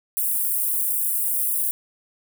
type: high-pass noise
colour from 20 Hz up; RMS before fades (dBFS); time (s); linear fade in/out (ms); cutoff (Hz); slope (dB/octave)
white; -23; 0.17-1.71; 0; 9000; 48
effects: none